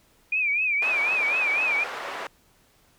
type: tone with vibrato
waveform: sine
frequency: 2418 Hz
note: D7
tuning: 50 cents sharp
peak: -21 dBFS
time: 0.32-1.84 s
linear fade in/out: 5 ms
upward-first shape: triangle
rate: 4 Hz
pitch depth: 140 cents each way
type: band-pass noise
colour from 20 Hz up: white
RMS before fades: -34 dBFS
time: 0.82-2.27 s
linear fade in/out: 2 ms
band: 510 to 1500 Hz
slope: 12 dB/octave
effects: pink hiss -61 dBFS RMS until 2.98 s